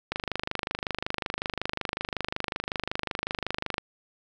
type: click train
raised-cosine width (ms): 0.3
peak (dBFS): -12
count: 94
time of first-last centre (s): 0.12-3.781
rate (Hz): 25.4
effects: none